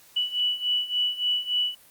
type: beating tone pair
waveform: sine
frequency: 2955 / 2958.5 Hz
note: F#7 / F#7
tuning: -3 / -1 cents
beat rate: 3.5 Hz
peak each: -28 / -25 dBFS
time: 0.16-1.75 s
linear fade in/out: 10 ms
effects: white hiss -54 dBFS RMS until 1.9 s + Opus 48 kbps